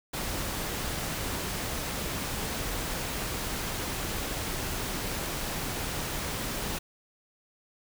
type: noise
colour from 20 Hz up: pink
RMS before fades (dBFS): -33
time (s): 0.13-6.79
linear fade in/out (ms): 10
effects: none